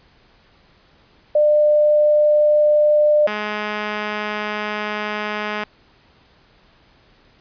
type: tone pair in turn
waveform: sine / 5% pulse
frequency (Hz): 599 / 210.6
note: D5 / G#3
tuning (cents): +34 / +24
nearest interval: octave + tritone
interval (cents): 1810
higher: first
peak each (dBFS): -11 / -11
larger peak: neither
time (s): 1.35-3.27 / 3.27-5.64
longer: second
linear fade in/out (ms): 5
effects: pink hiss -54 dBFS RMS until 7.4 s + resampled to 11025 Hz